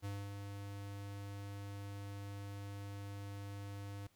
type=tone with ADSR envelope; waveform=square; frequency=100.4 Hz; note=G2; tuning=42 cents sharp; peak=-40 dBFS; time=0.02-4.07 s; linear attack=32 ms; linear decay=240 ms; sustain=-5 dB; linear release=4 ms; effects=pink hiss -73 dBFS RMS until 4.15 s